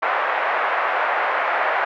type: band-pass noise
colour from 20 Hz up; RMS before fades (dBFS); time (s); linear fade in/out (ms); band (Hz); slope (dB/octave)
pink; -21; 0.02-1.85; 10; 620 to 2000; 24
effects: none